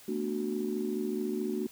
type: chord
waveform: sine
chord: B minor seventh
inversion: third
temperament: just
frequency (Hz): 222.2 / 246.9 / 296.3 / 370.4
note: A3 / B3 / D4 / F#4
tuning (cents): +17 / 0 / +15 / +2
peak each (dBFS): -34 / -39 / -36 / -33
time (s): 0.08-1.67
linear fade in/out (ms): 5
effects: tanh soft clip ceiling -20 dBFS + white hiss -54 dBFS RMS until 1.71 s